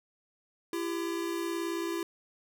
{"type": "tone pair together", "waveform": "square", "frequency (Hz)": [337.3, 395.9], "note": ["E4", "G4"], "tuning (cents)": [40, 17], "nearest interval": "minor third", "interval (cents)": 277, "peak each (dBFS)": [-33, -38], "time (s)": [0.73, 2.03], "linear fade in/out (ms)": 2, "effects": []}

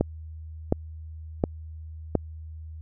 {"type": "click train", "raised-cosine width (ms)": 2, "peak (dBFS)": -7, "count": 4, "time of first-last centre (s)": [0.01, 2.153], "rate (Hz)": 1.4, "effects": ["added 79 Hz sine -37 dBFS peak until 2.81 s"]}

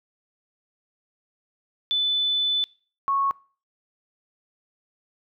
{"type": "tone pair in turn", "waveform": "sine", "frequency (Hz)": [3500, 1102.4], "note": ["A7", "C#6"], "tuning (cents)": [-10, -10], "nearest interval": "octave + minor sixth", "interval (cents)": 2000, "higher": "first", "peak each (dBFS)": -20, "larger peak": "neither", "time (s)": [[1.91, 2.64], [3.08, 3.31]], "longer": "first", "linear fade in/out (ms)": 0, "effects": ["noise-tail reverb RT60 0.4 s tail -23 dB re dry"]}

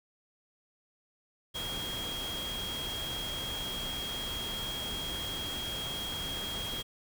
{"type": "tone in noise", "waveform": "sine", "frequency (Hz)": 3262, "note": "G#7", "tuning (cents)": -32, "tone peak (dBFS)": -36, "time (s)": [1.54, 6.83], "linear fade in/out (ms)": 20, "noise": "pink", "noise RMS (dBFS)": -40, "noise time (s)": [1.54, 6.83], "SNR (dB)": 1, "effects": []}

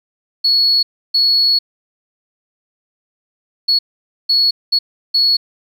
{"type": "tone bursts at uneven times", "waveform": "sine", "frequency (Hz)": 4372, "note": "C#8", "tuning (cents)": -25, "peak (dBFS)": -9, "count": 6, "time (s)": [[0.44, 0.83], [1.14, 1.59], [3.68, 3.79], [4.29, 4.51], [4.72, 4.79], [5.14, 5.37]], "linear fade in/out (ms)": 10, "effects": ["tanh soft clip ceiling -5 dBFS", "8-bit"]}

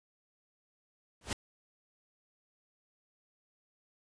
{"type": "noise with exponential growth", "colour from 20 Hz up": "pink", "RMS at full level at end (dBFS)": -29, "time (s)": [1.21, 1.33], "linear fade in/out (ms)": 2, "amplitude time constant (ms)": 26, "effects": ["resampled to 22050 Hz"]}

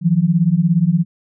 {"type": "beating tone pair", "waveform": "sine", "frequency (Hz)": [160.2, 177.2], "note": ["E3", "F3"], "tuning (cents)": [-49, 25], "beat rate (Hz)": 17, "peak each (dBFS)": [-15, -14], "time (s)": [0.01, 1.05], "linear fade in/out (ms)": 50, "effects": []}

